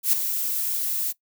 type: noise with ADSR envelope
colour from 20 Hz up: violet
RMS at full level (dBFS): -17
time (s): 0.03-1.13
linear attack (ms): 99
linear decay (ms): 6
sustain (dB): -9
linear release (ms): 28
effects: noise-tail reverb RT60 0.1 s tail -19 dB re dry